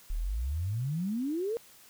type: exponential sweep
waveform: sine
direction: up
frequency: 34.65 to 478.9 Hz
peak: -29 dBFS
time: 0.1-1.57 s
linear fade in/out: 0 ms
effects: white hiss -56 dBFS RMS until 1.89 s